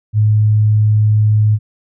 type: tone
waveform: sine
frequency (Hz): 106.8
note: G#2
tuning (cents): +49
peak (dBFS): -8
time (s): 0.13-1.59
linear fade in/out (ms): 50
effects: none